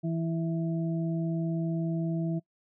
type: harmonic tone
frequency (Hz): 164.8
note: E3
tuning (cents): 0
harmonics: 1 / 2 / 4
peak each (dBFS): -28 / -34 / -40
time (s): 0.03-2.4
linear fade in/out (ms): 20
effects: noise-tail reverb RT60 0.1 s tail -24 dB re dry